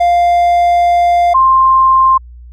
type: tone pair in turn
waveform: triangle / sine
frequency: 698.5 / 1053.8 Hz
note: F5 / C6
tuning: 0 / +12 cents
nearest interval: perfect fifth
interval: 712 cents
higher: second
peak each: -5 dBFS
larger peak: neither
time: 0-1.34 / 1.34-2.18 s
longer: first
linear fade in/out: 10 ms
effects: added 60 Hz sine -31 dBFS peak until 2.52 s